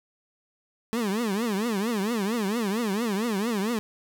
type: tone with vibrato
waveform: 30% pulse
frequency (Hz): 215.1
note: A3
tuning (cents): -39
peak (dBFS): -22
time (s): 0.93-3.79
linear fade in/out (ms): 0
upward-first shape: triangle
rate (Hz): 4.4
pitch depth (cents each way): 250
effects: none